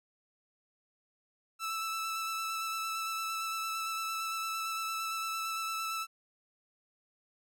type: tone with vibrato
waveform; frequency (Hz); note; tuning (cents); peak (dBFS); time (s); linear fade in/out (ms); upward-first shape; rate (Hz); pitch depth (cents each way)
sawtooth; 1319; E6; +1; -30; 1.59-6.07; 50; square; 8.8; 10
effects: none